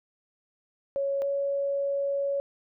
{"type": "tone pair in turn", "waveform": "sine", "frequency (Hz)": [554.4, 558.9], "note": ["C#5", "C#5"], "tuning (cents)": [0, 14], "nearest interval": "unison", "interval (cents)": 14, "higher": "second", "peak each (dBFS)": -25, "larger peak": "neither", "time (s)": [[0.96, 1.22], [1.22, 2.4]], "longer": "second", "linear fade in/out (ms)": 0, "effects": []}